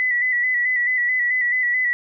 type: tone with vibrato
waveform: sine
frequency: 1975.5 Hz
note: B6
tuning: in tune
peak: -17 dBFS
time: 0-1.93 s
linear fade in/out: 0 ms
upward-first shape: square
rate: 4.6 Hz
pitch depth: 33 cents each way
effects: none